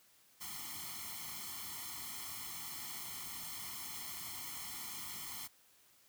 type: noise with comb filter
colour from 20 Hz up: white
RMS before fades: -45 dBFS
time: 0.4-5.48 s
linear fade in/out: 20 ms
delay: 0.94 ms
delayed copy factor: +1
effects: white hiss -67 dBFS RMS until 6.08 s + high-pass 60 Hz 12 dB/octave